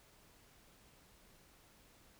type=silence; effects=pink hiss -65 dBFS RMS until 2.19 s